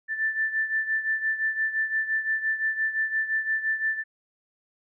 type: beating tone pair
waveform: sine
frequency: 1765 / 1770.8 Hz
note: A6 / A6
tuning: +5 / +11 cents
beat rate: 5.8 Hz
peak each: -25 / -30 dBFS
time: 0.08-4.04 s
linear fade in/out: 50 ms
effects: none